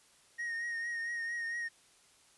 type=tone with vibrato; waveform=triangle; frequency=1864.7 Hz; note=A#6; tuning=in tune; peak=-33 dBFS; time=0.38-1.69 s; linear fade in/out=20 ms; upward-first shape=triangle; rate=4.4 Hz; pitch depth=36 cents each way; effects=white hiss -64 dBFS RMS until 2.37 s + resampled to 24000 Hz